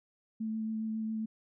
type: tone with vibrato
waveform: sine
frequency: 220 Hz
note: A3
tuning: in tune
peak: -32 dBFS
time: 0.4-1.26 s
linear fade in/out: 10 ms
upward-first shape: sine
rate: 7.3 Hz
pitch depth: 12 cents each way
effects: none